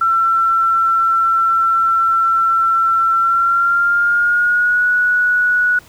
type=tone with pitch glide; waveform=sine; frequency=1346 to 1467.8 Hz; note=E6 to F#6; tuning=+36 to -14 cents; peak=-11 dBFS; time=0.01-5.79 s; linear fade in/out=5 ms; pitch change=+150 cents; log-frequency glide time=3.14-4.87 s; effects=pink hiss -45 dBFS RMS until 5.88 s